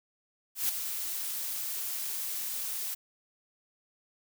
blue noise with ADSR envelope, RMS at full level -27 dBFS, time 0.55-2.95 s, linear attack 140 ms, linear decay 6 ms, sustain -8 dB, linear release 14 ms, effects none

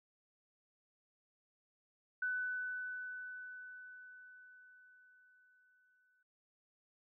sine tone with exponential decay, 1498 Hz, F#6, 21 cents sharp, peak -33 dBFS, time 2.22-6.23 s, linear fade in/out 5 ms, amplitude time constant 870 ms, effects noise-tail reverb RT60 0.2 s tail -24 dB re dry

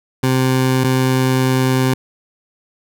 20% pulse tone pair in turn, 130 / 130 Hz, C3 / C3, -11 / -11 cents, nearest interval unison, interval 0 cents, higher neither, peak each -8 dBFS, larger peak neither, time 0.23-0.84 / 0.84-1.94 s, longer second, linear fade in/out 5 ms, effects none

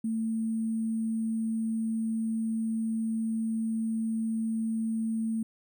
sine tone with sample-and-hold, 223.8 Hz, A3, 30 cents sharp, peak -27 dBFS, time 0.04-5.43 s, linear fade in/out 5 ms, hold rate 8820 Hz, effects none

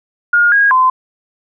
sine tone with pitch steps, 1424 / 1638 / 1029 Hz, F6 / G#6 / C6, +33 / -24 / -29 cents, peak -7 dBFS, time 0.33-0.9 s, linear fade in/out 5 ms, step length 190 ms, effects none

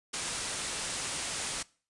white low-pass noise, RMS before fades -36 dBFS, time 0.13-1.63 s, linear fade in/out 10 ms, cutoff 10000 Hz, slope 96 dB/octave, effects noise-tail reverb RT60 0.4 s tail -22 dB re dry + resampled to 24000 Hz

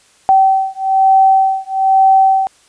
sine beating tone pair, 769 / 770.1 Hz, G5 / G5, -33 / -31 cents, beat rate 1.1 Hz, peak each -11 dBFS, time 0.29-2.47 s, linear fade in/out 0 ms, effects white hiss -50 dBFS RMS until 2.68 s + resampled to 22050 Hz

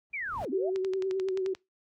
brown noise with exponential growth, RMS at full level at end -34 dBFS, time 0.1-0.45 s, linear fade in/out 0 ms, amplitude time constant 76 ms
sine linear two-way sweep, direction down then up, 2426 to 233.1 to 716 Hz, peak -32 dBFS, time 0.13-0.7 s, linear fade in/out 10 ms, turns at 0.5 s
sine tone with vibrato, 379 Hz, F#4, 42 cents sharp, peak -27 dBFS, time 0.52-1.54 s, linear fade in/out 10 ms, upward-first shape triangle, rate 9.6 Hz, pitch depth 45 cents each way
click train, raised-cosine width 0.2 ms, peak -24 dBFS, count 10, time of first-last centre 0.76-1.549 s, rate 11.4 Hz
effects noise-tail reverb RT60 0.2 s tail -23 dB re dry + high-pass 60 Hz 12 dB/octave

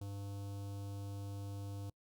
square tone with notch filter, 100 Hz, G2, 35 cents sharp, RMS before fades -44 dBFS, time 0.01-1.9 s, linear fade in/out 5 ms, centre 1900 Hz, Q 0.58, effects noise-tail reverb RT60 0.1 s tail -26 dB re dry

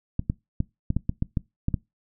clicks, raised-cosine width 5 ms, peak -11 dBFS, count 10, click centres 0.194 / 0.299 / 0.604 / 0.904 / 0.966 / 1.094 / 1.224 / 1.372 / 1.684 / 1.742 s, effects noise-tail reverb RT60 0.2 s tail -22 dB re dry

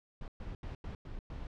brown noise bursts at uneven times, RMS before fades -42 dBFS, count 6, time 0.21-0.28 / 0.4-0.55 / 0.63-0.75 / 0.84-0.95 / 1.05-1.19 / 1.3-1.47 s, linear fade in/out 2 ms, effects low-pass 4000 Hz 12 dB/octave

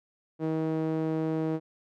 sawtooth tone with band-pass filter, 159 Hz, D#3, 38 cents sharp, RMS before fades -29 dBFS, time 0.39-1.6 s, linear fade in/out 50 ms, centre 380 Hz, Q 1.6, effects none

